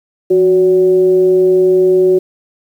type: tone with frequency modulation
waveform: sine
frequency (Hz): 370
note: F#4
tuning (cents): 0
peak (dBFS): -6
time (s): 0.3-2.19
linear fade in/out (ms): 10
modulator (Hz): 197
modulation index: 0.38
effects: high-pass 200 Hz 12 dB/octave + 7-bit